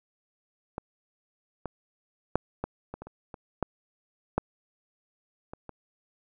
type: clicks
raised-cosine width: 1 ms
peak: -19 / -19 / -8 / -16 / -23 / -26 / -30 / -26 / -12 / -10 / -25 / -26 dBFS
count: 12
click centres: 0.781 / 1.657 / 2.356 / 2.64 / 2.94 / 3.02 / 3.07 / 3.342 / 3.627 / 4.38 / 5.535 / 5.693 s
effects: none